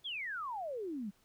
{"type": "exponential sweep", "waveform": "sine", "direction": "down", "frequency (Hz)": [3520, 188.6], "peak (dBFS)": -37, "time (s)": [0.04, 1.11], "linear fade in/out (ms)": 20, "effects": ["pink hiss -70 dBFS RMS until 1.24 s"]}